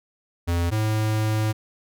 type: tone pair in turn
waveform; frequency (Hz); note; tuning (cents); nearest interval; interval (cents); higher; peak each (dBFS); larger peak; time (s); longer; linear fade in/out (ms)
square; 85.8 / 108.45; F2 / A2; -30 / -25; major third; 405; second; -21 / -21; neither; 0.47-0.71 / 0.71-1.53; second; 20
effects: none